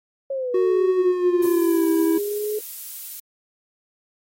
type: linear two-way sweep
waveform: sine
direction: down then up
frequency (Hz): 551 to 352.5 to 426.4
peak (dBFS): -23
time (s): 0.3-2.59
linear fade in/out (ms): 5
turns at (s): 1.01
type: tone with pitch glide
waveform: triangle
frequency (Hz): 370 to 327.7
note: F#4 to E4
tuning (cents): 0 to -10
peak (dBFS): -15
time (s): 0.54-2.18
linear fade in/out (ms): 5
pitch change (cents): -210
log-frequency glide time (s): 0.98-1.88
type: noise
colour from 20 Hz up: violet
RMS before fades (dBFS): -33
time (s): 1.42-3.2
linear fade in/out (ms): 5
effects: AAC 48 kbps